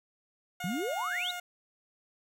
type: tone with vibrato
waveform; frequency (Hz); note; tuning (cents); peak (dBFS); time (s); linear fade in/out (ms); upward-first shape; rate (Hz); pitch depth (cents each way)
15% pulse; 716; F5; +43; -30; 0.6-1.4; 5; square; 4.9; 8
type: exponential sweep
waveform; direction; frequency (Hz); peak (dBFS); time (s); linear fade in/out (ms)
sine; up; 158.6 to 3969; -31; 0.64-1.31; 2
effects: none